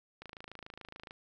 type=click train; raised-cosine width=0.3 ms; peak=-30 dBFS; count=25; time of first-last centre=0.22-1.109 s; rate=27 Hz; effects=none